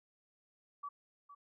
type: tone with echo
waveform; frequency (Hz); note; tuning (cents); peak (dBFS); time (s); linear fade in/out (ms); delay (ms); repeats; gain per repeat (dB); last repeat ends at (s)
sine; 1145; D6; -44; -40; 0.83-0.89; 10; 460; 1; -12; 1.35
effects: none